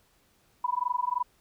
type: tone with amplitude modulation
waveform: sine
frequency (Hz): 985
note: B5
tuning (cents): -5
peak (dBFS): -22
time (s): 0.64-1.23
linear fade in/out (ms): 5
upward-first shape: sine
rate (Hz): 23.1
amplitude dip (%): 100
effects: pink hiss -66 dBFS RMS until 1.4 s